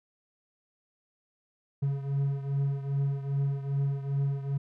triangle beating tone pair, 138.59 / 141.09 Hz, C#3 / C#3, 0 / +31 cents, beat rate 2.5 Hz, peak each -26 / -31 dBFS, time 1.82-4.58 s, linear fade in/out 10 ms, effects none

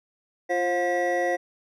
triangle tone cluster, 347.8 / 532 / 714 / 1936 Hz, F4 / C5 / F5 / B6, -7 / +29 / +38 / -35 cents, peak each -27 / -24 / -25 / -28 dBFS, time 0.49-1.37 s, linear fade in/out 20 ms, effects none

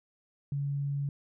sine tone, 141.3 Hz, C#3, 34 cents sharp, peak -29 dBFS, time 0.52-1.09 s, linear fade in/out 2 ms, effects none

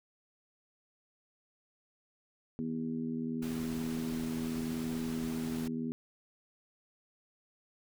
harmonic tone, 80.8 Hz, E2, 34 cents flat, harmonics 2 / 3 / 4 / 5, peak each -42 / -34 / -45 / -45 dBFS, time 2.59-5.92 s, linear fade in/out 0 ms
pink noise, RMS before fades -46 dBFS, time 3.42-5.68 s, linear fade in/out 5 ms
effects none

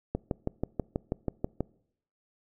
click train, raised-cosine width 2 ms, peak -15 dBFS, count 10, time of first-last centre 0.15-1.606 s, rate 6.18 Hz, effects noise-tail reverb RT60 0.7 s tail -24 dB re dry

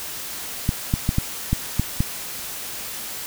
clicks, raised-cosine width 5 ms, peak -6 dBFS, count 7, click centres 0.691 / 0.939 / 1.091 / 1.184 / 1.53 / 1.796 / 2.005 s, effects white hiss -32 dBFS RMS until 3.26 s

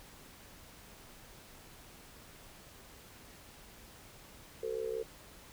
sine tone with amplitude modulation, 447.9 Hz, A4, 31 cents sharp, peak -30 dBFS, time 4.63-5.03 s, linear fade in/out 5 ms, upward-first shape sine, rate 65.7 Hz, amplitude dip 90%, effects pink hiss -55 dBFS RMS until 5.52 s

